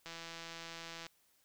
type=click train; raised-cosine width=0.2 ms; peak=-29 dBFS; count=168; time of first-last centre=0.06-1.066 s; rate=166 Hz; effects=white hiss -72 dBFS RMS until 1.44 s